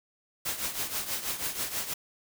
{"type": "noise with tremolo", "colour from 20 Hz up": "white", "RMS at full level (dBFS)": -30, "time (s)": [0.45, 1.94], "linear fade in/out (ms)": 10, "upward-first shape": "triangle", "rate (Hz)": 6.2, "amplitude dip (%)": 75, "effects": []}